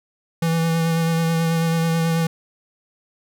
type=tone with vibrato; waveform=square; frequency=164.81 Hz; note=E3; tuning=in tune; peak=-18 dBFS; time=0.42-2.27 s; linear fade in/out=5 ms; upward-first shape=sine; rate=9.2 Hz; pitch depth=18 cents each way; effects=none